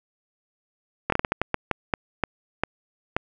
slowing click train, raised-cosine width 0.5 ms, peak -6 dBFS, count 13, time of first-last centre 1.1-3.165 s, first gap 23 ms, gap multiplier 1.33, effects none

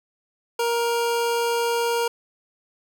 25% pulse tone, 469.3 Hz, A#4, 12 cents sharp, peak -17 dBFS, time 0.59-2.08 s, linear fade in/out 5 ms, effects 9-bit

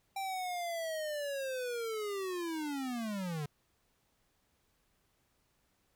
square linear sweep, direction down, 787 to 141.5 Hz, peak -36 dBFS, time 0.16-3.46 s, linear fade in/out 5 ms, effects pink hiss -75 dBFS RMS until 5.95 s

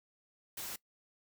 white noise, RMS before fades -42 dBFS, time 0.57-0.76 s, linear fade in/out 5 ms, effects noise-tail reverb RT60 0.1 s tail -21 dB re dry

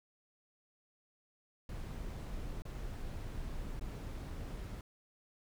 brown noise with dropouts, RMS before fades -42 dBFS, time 1.69-4.81 s, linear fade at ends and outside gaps 2 ms, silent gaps 2.621-2.652 / 3.796-3.81 s, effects none

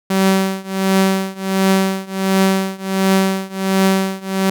sawtooth tone with tremolo, 191.7 Hz, G3, 38 cents flat, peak -6 dBFS, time 0.1-4.5 s, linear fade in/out 5 ms, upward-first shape triangle, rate 1.4 Hz, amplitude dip 95%, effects none

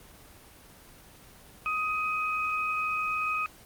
sine tone pair together, 1252.6 / 2519 Hz, D#6 / D#7, +11 / +21 cents, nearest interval octave, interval 1210 cents, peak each -29 / -30 dBFS, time 1.66-3.46 s, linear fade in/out 0 ms, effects pink hiss -52 dBFS RMS until 3.65 s + Opus 24 kbps

